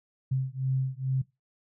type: beating tone pair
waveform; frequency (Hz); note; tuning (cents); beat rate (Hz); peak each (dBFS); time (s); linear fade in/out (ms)
sine; 130.81 / 133.11; C3 / C3; 0 / +30; 2.3; -29; 0.31-1.22; 10
effects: noise-tail reverb RT60 0.2 s tail -19 dB re dry